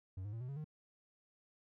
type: tone with pitch steps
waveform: triangle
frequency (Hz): 93.8 / 103.48 / 114.15 / 125.93 / 138.93 / 153.26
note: F#2 / G#2 / A#2 / B2 / C#3 / D#3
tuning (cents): +24 / -6 / -36 / +34 / +4 / -26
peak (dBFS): -39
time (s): 0.17-0.644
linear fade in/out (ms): 5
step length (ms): 79
effects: none